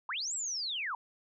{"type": "linear two-way sweep", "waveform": "sine", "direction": "up then down", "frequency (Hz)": [885, 7930, 885], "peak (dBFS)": -33, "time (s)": [0.09, 0.95], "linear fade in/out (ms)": 2, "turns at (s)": 0.34, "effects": []}